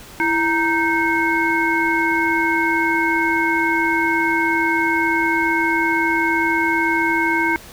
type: harmonic tone with a mistuned harmonic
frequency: 311.1 Hz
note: D#4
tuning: in tune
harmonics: 1 / 3 / 5 / 7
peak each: -21 / -21 / -21 / -21 dBFS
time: 0.2-7.56 s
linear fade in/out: 0 ms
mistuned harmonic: 1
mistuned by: +110 cents
effects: pink hiss -40 dBFS RMS until 7.72 s